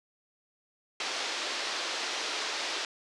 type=band-pass noise; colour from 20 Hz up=white; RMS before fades=-34 dBFS; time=1-2.85 s; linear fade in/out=2 ms; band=330 to 5300 Hz; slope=24 dB/octave; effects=resampled to 24000 Hz

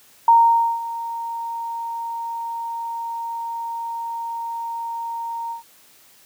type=tone with ADSR envelope; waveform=sine; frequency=926 Hz; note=A#5; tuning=12 cents flat; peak=-8 dBFS; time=0.28-5.63 s; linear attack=3 ms; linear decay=510 ms; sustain=-17 dB; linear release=120 ms; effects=white hiss -52 dBFS RMS until 6.25 s + high-pass 80 Hz 12 dB/octave

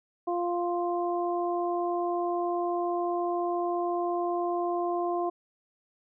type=harmonic tone; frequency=349.2 Hz; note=F4; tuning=in tune; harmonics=1 / 2 / 3; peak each=-29 / -30 / -35 dBFS; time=0.27-5.3 s; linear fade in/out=10 ms; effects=none

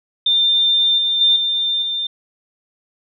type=tone with level steps; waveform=sine; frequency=3596 Hz; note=A7; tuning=37 cents sharp; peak=-12 / -15 / -10 / -16 / -19 dBFS; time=0.26-2.07 s; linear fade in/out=5 ms; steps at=0.98 / 1.21 / 1.36 / 1.82 s; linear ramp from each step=2 ms; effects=none

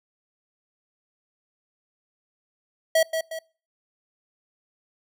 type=tone with echo; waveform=square; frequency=646 Hz; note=E5; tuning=35 cents flat; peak=-17 dBFS; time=2.95-3.03 s; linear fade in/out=5 ms; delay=180 ms; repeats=2; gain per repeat=-7 dB; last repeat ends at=3.39 s; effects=noise-tail reverb RT60 0.4 s tail -25 dB re dry

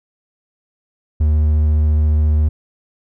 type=tone; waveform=triangle; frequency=76.2 Hz; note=D#2; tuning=36 cents flat; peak=-9 dBFS; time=1.2-2.49 s; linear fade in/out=10 ms; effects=none

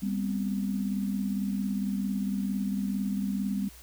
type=tone cluster; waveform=sine; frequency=198.5 / 242.9 / 260.6 Hz; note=G3 / B3 / C4; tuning=+22 / -29 / -7 cents; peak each=-28 / -36 / -36 dBFS; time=0.02-3.69 s; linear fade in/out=10 ms; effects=added 60 Hz sine -51 dBFS peak until 3.82 s + white hiss -52 dBFS RMS until 3.82 s

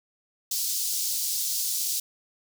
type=high-pass noise; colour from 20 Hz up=pink; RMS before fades=-28 dBFS; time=0.51-2 s; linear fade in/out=5 ms; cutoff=4600 Hz; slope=24 dB/octave; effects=none

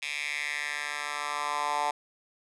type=tone with high-pass filter sweep; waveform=10% pulse; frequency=146.83 Hz; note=D3; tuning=in tune; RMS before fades=-32 dBFS; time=0.02-1.91 s; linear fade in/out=5 ms; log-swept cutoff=2600 to 850 Hz; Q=3.5; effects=resampled to 24000 Hz

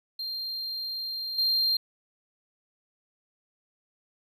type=tone with level steps; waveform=triangle; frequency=4186 Hz; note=C8; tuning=in tune; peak=-30 / -21 dBFS; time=0.19-1.77 s; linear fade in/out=5 ms; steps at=1.38 s; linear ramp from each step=5 ms; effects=none

